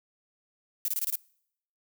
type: noise bursts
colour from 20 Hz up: violet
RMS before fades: -29 dBFS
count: 6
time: 0.85-1.156 s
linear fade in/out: 0 ms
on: 31 ms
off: 24 ms
effects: noise-tail reverb RT60 0.7 s tail -25 dB re dry